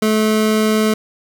25% pulse tone, 216.4 Hz, A3, 29 cents flat, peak -9 dBFS, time 0.02-0.94 s, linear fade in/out 5 ms, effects none

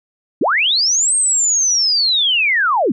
sine linear two-way sweep, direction up then down, 187.9 to 8530 to 187.9 Hz, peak -12 dBFS, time 0.41-2.92 s, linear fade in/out 5 ms, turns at 1.15 s, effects none

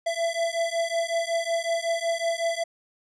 square beating tone pair, 667 / 672.4 Hz, E5 / E5, +20 / +34 cents, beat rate 5.4 Hz, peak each -28 dBFS, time 0.06-2.64 s, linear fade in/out 10 ms, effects resampled to 22050 Hz

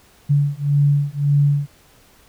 sine beating tone pair, 142.7 / 144.5 Hz, D3 / D3, -49 / -28 cents, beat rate 1.8 Hz, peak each -17 dBFS, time 0.29-1.67 s, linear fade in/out 20 ms, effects pink hiss -52 dBFS RMS until 2.28 s

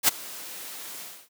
white noise with ADSR envelope, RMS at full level -17 dBFS, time 0.03-1.29 s, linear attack 52 ms, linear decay 14 ms, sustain -22 dB, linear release 280 ms, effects high-pass 200 Hz 12 dB/octave

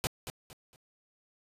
pink noise with echo, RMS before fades -30 dBFS, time 0.04-0.07 s, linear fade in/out 0 ms, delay 230 ms, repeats 3, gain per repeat -10 dB, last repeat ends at 0.76 s, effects resampled to 32000 Hz

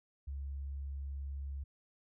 sine tone, 69.3 Hz, C#2, in tune, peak -38 dBFS, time 0.27-1.64 s, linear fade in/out 10 ms, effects none

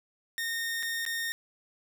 sawtooth tone with dropouts, 1839 Hz, A#6, 24 cents flat, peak -27 dBFS, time 0.38-1.32 s, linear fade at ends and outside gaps 0 ms, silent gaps 0.827-0.831 / 1.052-1.063 s, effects none

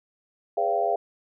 sine tone cluster, 412.8 / 499.6 / 572 / 687 / 777 Hz, G#4 / B4 / D5 / F5 / G5, -10 / +20 / -46 / -29 / -16 cents, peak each -29 / -31 / -31 / -24 / -29 dBFS, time 0.57-0.96 s, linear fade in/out 5 ms, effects none

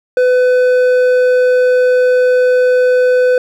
sine tone with hard clipping, 502 Hz, B4, 28 cents sharp, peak -9 dBFS, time 0.17-3.38 s, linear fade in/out 2 ms, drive 6 dB, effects none

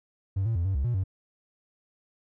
triangle tone with pitch steps, 96.9 / 113.7 / 85.7 / 96.3 / 67.8 / 120.5 / 94.7 Hz, G2 / A#2 / F2 / G2 / C#2 / B2 / F#2, -20 / -43 / -32 / -30 / -38 / -42 / +41 cents, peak -21 dBFS, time 0.36-1.039 s, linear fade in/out 10 ms, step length 97 ms, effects tanh soft clip ceiling -19 dBFS

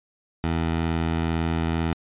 15% pulse tone, 82.1 Hz, E2, 6 cents flat, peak -16 dBFS, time 0.44-1.93 s, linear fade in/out 0 ms, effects resampled to 8000 Hz

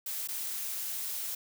blue noise with dropouts, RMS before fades -36 dBFS, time 0.06-1.35 s, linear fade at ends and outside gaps 5 ms, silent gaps 0.275-0.285 s, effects none

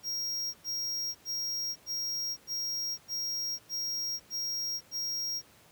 square tone bursts, 5600 Hz, F8, 4 cents sharp, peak -32 dBFS, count 9, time 0.03-5.42 s, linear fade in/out 50 ms, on 510 ms, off 100 ms, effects pink hiss -59 dBFS RMS until 5.71 s + high-pass 80 Hz 12 dB/octave

